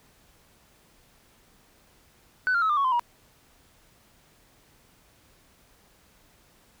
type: tone with pitch steps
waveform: sine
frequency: 1500 / 1391.5 / 1290.8 / 1197.4 / 1110.8 / 1030.5 / 955.9 Hz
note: F#6 / F6 / E6 / D6 / C#6 / C6 / A#5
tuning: +23 / -7 / -37 / +33 / +3 / -27 / +43 cents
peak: -19 dBFS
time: 2.47-2.995 s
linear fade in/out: 0 ms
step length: 75 ms
effects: tanh soft clip ceiling -18 dBFS + pink hiss -60 dBFS RMS until 6.8 s